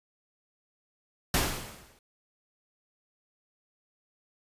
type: noise with exponential decay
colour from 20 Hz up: pink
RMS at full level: -23 dBFS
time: 1.34-1.99 s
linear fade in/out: 2 ms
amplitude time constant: 140 ms
effects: resampled to 32000 Hz